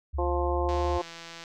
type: tone with pitch glide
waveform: sine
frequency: 70.5 to 73.79 Hz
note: C#2 to D2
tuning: +30 to +9 cents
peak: -28 dBFS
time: 0.13-0.99 s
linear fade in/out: 20 ms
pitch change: +79 cents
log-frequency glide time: 0.49-0.87 s
type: harmonic tone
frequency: 175.8 Hz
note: F3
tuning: 12 cents sharp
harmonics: 2 / 3 / 4 / 5 / 6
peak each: -30 / -32 / -33 / -34 / -35 dBFS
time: 0.18-1.02 s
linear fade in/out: 10 ms
type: click train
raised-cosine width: 0.2 ms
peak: -25 dBFS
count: 126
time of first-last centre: 0.69-1.439 s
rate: 167 Hz
effects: none